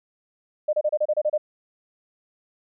sine tone bursts, 605 Hz, D#5, 49 cents flat, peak -18 dBFS, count 9, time 0.68-1.379 s, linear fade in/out 10 ms, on 51 ms, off 30 ms, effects none

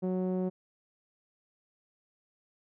sawtooth tone with low-pass filter, 184.5 Hz, F#3, 5 cents flat, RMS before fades -31 dBFS, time 0.02-0.5 s, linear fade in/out 20 ms, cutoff 490 Hz, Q 1.4, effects none

